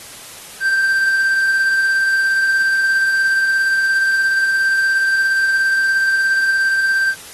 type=tone with tremolo; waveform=triangle; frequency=1568 Hz; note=G6; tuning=in tune; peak=-10 dBFS; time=0.6-7.15 s; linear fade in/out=50 ms; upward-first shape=sine; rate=17 Hz; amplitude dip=25%; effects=white hiss -36 dBFS RMS until 7.33 s + AAC 32 kbps